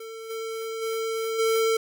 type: tone with level steps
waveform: square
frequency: 448.4 Hz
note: A4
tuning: 33 cents sharp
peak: -37 / -31 / -27 / -21 dBFS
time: 0-1.77 s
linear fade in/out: 5 ms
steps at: 0.29 / 0.81 / 1.38 s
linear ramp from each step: 20 ms
effects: none